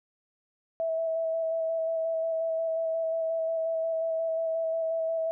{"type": "tone with vibrato", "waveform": "sine", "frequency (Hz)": 652, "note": "E5", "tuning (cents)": -19, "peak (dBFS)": -26, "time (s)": [0.8, 5.31], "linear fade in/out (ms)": 0, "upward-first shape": "square", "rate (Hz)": 5.6, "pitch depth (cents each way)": 13, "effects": []}